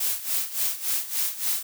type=noise with tremolo; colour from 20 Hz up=blue; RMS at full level=-24 dBFS; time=0-1.63 s; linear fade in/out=5 ms; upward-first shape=sine; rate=3.5 Hz; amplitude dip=80%; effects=none